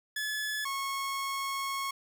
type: tone pair in turn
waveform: sawtooth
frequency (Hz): 1715 / 1094.8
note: A6 / C#6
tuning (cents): -45 / -22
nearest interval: minor sixth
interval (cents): 777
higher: first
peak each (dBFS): -28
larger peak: neither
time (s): 0.16-0.65 / 0.65-1.91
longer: second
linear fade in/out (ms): 5
effects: none